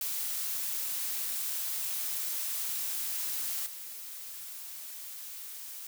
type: noise with level steps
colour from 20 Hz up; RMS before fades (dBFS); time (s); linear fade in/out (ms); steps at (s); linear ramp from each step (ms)
blue; -34 / -43; 0.01-5.87; 2; 3.66; 5
effects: none